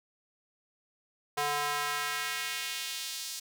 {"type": "tone with high-pass filter sweep", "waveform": "square", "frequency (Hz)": 146, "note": "D3", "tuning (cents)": -10, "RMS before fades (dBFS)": -34, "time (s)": [1.37, 3.4], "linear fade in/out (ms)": 10, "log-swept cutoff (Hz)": [720, 5100], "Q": 1.2, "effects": []}